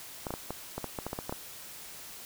clicks, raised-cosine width 1 ms, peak -20 dBFS, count 12, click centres 0.268 / 0.306 / 0.339 / 0.506 / 0.78 / 0.843 / 0.988 / 1.066 / 1.131 / 1.189 / 1.295 / 1.325 s, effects white hiss -46 dBFS RMS until 2.25 s

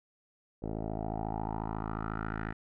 10% pulse tone with low-pass filter sweep, 54.1 Hz, A1, 29 cents flat, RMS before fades -36 dBFS, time 0.62-2.53 s, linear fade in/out 10 ms, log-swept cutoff 530 to 1700 Hz, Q 4.5, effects none

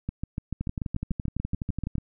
two click trains, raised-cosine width 5 ms, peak -17 / -17 dBFS, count 17 / 14, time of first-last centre 0.61-1.955 / 0.09-1.982 s, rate 11.9 / 6.87 Hz, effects none

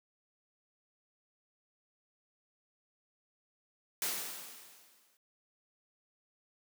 white noise with exponential decay, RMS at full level -33 dBFS, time 4.02-5.17 s, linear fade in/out 1 ms, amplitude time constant 250 ms, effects high-pass 200 Hz 12 dB/octave

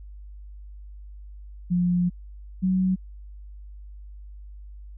sine tone pair in turn, 177.2 / 186.38 Hz, F3 / F#3, +25 / +13 cents, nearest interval minor second, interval 88 cents, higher second, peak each -19 dBFS, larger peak neither, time 1.7-2.1 / 2.62-2.96 s, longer first, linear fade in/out 20 ms, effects added 50 Hz sine -39 dBFS peak until 4.97 s

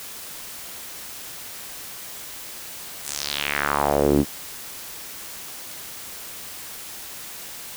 sawtooth tone with band-pass filter sweep, 72.1 Hz, D2, 31 cents flat, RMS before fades -22 dBFS, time 3.03-4.25 s, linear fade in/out 50 ms, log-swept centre 9400 to 250 Hz, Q 2.7, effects white hiss -37 dBFS RMS until 7.76 s

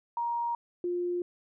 sine tone pair in turn, 942 / 352.9 Hz, A#5 / F4, +18 / +18 cents, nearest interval octave + perfect fourth, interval 1700 cents, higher first, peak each -28 dBFS, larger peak neither, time 0.17-0.55 / 0.84-1.22 s, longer neither, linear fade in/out 2 ms, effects none

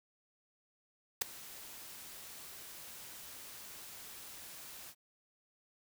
white noise with ADSR envelope, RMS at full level -28 dBFS, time 1.21-4.95 s, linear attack 10 ms, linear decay 4 ms, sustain -22 dB, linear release 61 ms, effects none

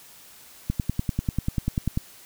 click train, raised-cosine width 5 ms, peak -11 dBFS, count 14, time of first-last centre 0.7-1.975 s, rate 10.2 Hz, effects white hiss -49 dBFS RMS until 2.25 s

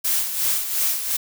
blue noise with tremolo, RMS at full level -20 dBFS, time 0.04-1.17 s, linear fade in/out 10 ms, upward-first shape sine, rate 2.8 Hz, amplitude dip 60%, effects none

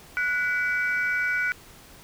sine tone cluster, 1471 / 1993 / 2293 Hz, F#6 / B6 / D7, -11 / +15 / -42 cents, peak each -23 / -32 / -29 dBFS, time 0.17-1.52 s, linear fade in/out 0 ms, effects tanh soft clip ceiling -16 dBFS + pink hiss -49 dBFS RMS until 2.03 s

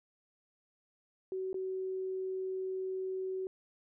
sine tone with dropouts, 376.8 Hz, F#4, 32 cents sharp, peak -34 dBFS, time 1.32-3.47 s, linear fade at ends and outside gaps 1 ms, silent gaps 1.53-1.543 s, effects none

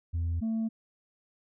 sine tone pair in turn, 84.1 / 223.6 Hz, E2 / A3, +35 / +28 cents, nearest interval octave + perfect fourth, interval 1693 cents, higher second, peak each -25 dBFS, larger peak neither, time 0.13-0.41 / 0.41-0.69 s, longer neither, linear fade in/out 20 ms, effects tanh soft clip ceiling -26 dBFS

